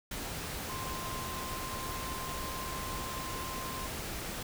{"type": "tone in noise", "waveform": "sine", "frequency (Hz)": 1046.5, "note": "C6", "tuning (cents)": 0, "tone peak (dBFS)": -41, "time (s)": [0.69, 3.87], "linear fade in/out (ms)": 5, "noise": "pink", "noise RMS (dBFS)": -39, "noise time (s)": [0.11, 4.43], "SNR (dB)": -5, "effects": []}